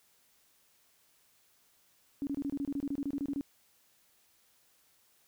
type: tone bursts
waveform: sine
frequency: 281.2 Hz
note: C#4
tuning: 25 cents sharp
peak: -31 dBFS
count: 16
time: 2.22-3.41 s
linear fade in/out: 0 ms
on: 50 ms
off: 26 ms
effects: white hiss -68 dBFS RMS until 5.27 s